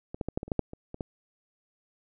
clicks, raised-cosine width 2 ms, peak -23 / -17 / -18 / -14 / -21 / -30 / -14 / -11 / -27 / -25 / -19 dBFS, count 11, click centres 0.145 / 0.212 / 0.286 / 0.375 / 0.431 / 0.48 / 0.518 / 0.593 / 0.734 / 0.944 / 1.008 s, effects none

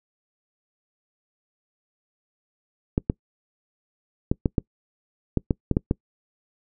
clicks, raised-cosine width 3 ms, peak -7 dBFS, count 10, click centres 2.979 / 3.099 / 4.315 / 4.458 / 4.582 / 5.373 / 5.508 / 5.713 / 5.769 / 5.911 s, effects noise-tail reverb RT60 0.1 s tail -25 dB re dry

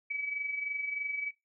sine tone with amplitude modulation, 2285 Hz, D7, 48 cents flat, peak -30 dBFS, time 0.1-1.31 s, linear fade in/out 10 ms, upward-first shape sine, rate 23.2 Hz, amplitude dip 55%, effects noise-tail reverb RT60 0.2 s tail -18 dB re dry

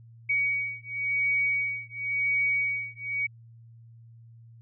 sine beating tone pair, 2253 / 2253.94 Hz, C#7 / C#7, +28 / +28 cents, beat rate 0.94 Hz, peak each -28 dBFS, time 0.29-3.27 s, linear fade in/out 10 ms, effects added 115 Hz sine -48 dBFS peak until 4.61 s

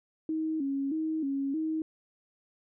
sine tone with vibrato, 295.1 Hz, D4, 8 cents sharp, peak -28 dBFS, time 0.29-1.82 s, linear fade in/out 2 ms, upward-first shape square, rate 1.6 Hz, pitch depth 120 cents each way, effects none

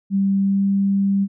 sine tone with pitch glide, 196 to 197.25 Hz, G3 to G3, 0 to +11 cents, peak -15 dBFS, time 0.1-1.28 s, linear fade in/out 50 ms, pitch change +11 cents, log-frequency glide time 0.41-0.64 s, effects none

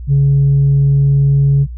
sine tone, 139.6 Hz, C#3, 13 cents sharp, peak -6 dBFS, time 0.07-1.67 s, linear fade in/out 50 ms, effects tanh soft clip ceiling -5 dBFS + added 60 Hz sine -24 dBFS peak until 1.77 s

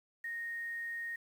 sine tone with quantisation, 1859 Hz, A#6, 5 cents flat, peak -37 dBFS, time 0.24-1.16 s, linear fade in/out 5 ms, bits 10, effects none

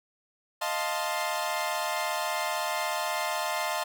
sawtooth chord, F dominant seventh, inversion third, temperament equal, 622.3 / 698.5 / 880 / 1046.5 Hz, Eb5 / F5 / A5 / C6, 0 / 0 / 0 / 0 cents, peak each -30 dBFS, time 0.61-3.84 s, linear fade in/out 10 ms, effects none

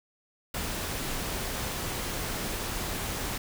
pink noise, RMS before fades -33 dBFS, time 0.54-3.38 s, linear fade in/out 5 ms, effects none

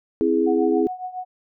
sine chord, C augmented, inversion none, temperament equal, 261.6 / 329.6 / 415.3 Hz, C4 / E4 / G#4, 0 / 0 / 0 cents, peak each -23 / -20 / -20 dBFS, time 0.21-0.87 s, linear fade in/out 0 ms
sine tone with tremolo, 736 Hz, F#5, 9 cents flat, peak -25 dBFS, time 0.46-1.25 s, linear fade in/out 20 ms, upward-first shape triangle, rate 7.2 Hz, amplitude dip 85%
effects none

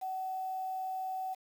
sine tone with quantisation, 754 Hz, F#5, 32 cents sharp, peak -34 dBFS, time 0.01-1.35 s, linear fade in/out 20 ms, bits 9, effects none

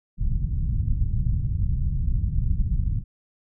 pink low-pass noise, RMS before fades -23 dBFS, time 0.17-3.04 s, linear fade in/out 50 ms, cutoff 140 Hz, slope 24 dB/octave, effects none

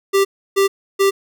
square tone bursts, 392.8 Hz, G4, 4 cents sharp, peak -12 dBFS, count 3, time 0.13-1.11 s, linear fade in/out 20 ms, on 120 ms, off 310 ms, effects none

